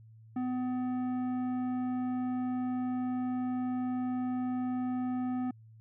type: tone with tanh clipping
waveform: sine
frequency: 251.8 Hz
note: B3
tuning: 34 cents sharp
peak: -32 dBFS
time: 0.36-5.51 s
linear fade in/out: 5 ms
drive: 11 dB
effects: added 111 Hz sine -52 dBFS peak until 5.8 s